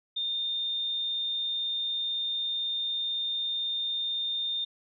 sine tone, 3629 Hz, A#7, 47 cents flat, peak -28 dBFS, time 0.16-4.65 s, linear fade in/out 10 ms, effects none

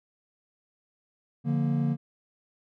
triangle chord, Bb major, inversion first, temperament just, 145.68 / 174.81 / 233.1 Hz, D3 / F3 / Bb3, -14 / +2 / 0 cents, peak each -24 / -30 / -26 dBFS, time 1.44-1.97 s, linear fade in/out 50 ms, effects none

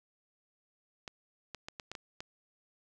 clicks, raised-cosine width 0.2 ms, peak -24 dBFS, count 7, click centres 1.078 / 1.547 / 1.685 / 1.798 / 1.916 / 1.952 / 2.205 s, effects none

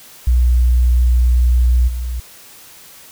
sine tone with level steps, 61 Hz, B1, 21 cents flat, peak -9 / -19 dBFS, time 0.27-2.2 s, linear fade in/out 5 ms, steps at 1.87 s, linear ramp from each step 20 ms, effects white hiss -41 dBFS RMS until 3.11 s

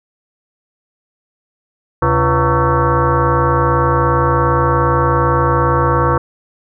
sine tone with frequency modulation, 493.8 Hz, B4, in tune, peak -10 dBFS, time 2.02-6.18 s, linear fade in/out 5 ms, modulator 209 Hz, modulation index 4.1, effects none

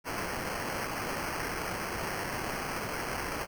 white noise with sample-and-hold, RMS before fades -35 dBFS, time 0.04-3.47 s, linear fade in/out 50 ms, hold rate 3675 Hz, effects none

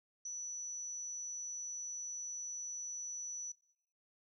sine tone, 5930 Hz, F#8, 3 cents sharp, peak -40 dBFS, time 0.25-3.52 s, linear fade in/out 5 ms, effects noise-tail reverb RT60 0.7 s tail -20 dB re dry

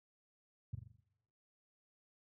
sine tone with echo, 110 Hz, A2, in tune, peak -35 dBFS, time 0.73-0.75 s, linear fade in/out 5 ms, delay 42 ms, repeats 6, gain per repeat -5 dB, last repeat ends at 1.002 s, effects noise-tail reverb RT60 0.9 s tail -20 dB re dry + high-pass 60 Hz 12 dB/octave

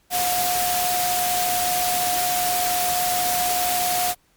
sine tone in noise, 719 Hz, F#5, 50 cents flat, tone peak -22 dBFS, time 0.1-4.15 s, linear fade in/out 50 ms, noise white, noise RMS -24 dBFS, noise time 0.1-4.15 s, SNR -1 dB, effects pink hiss -62 dBFS RMS until 4.36 s + MP3 96 kbps

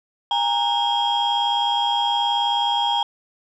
sine tone cluster, 814 / 933 / 3257 Hz, G#5 / A#5 / G#7, -35 / +1 / -34 cents, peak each -21 dBFS, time 0.31-3.03 s, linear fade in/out 2 ms, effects tanh soft clip ceiling -13 dBFS

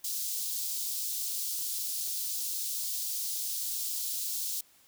white high-pass noise, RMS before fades -34 dBFS, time 0.04-4.61 s, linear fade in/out 5 ms, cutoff 4000 Hz, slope 24 dB/octave, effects white hiss -62 dBFS RMS until 4.87 s

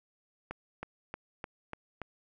accelerating click train, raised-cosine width 0.5 ms, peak -23 dBFS, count 6, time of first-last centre 0.51-2.017 s, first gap 320 ms, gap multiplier 0.97, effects none

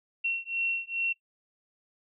sine beating tone pair, 2723 / 2725.4 Hz, F7 / F7, -44 / -43 cents, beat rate 2.4 Hz, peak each -31 dBFS, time 0.24-1.13 s, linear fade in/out 10 ms, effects noise-tail reverb RT60 0.1 s tail -19 dB re dry

